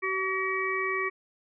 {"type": "harmonic tone", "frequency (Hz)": 380.3, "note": "F#4", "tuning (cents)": 48, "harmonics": [1, 3, 5, 6], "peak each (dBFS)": [-32, -32, -32, -32], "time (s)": [0.02, 1.1], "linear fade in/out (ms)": 20, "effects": []}